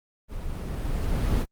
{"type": "noise with level ramp", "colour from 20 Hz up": "brown", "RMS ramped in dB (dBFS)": [-35, -21], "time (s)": [0.28, 1.46], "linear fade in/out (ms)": 50, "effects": ["Opus 24 kbps"]}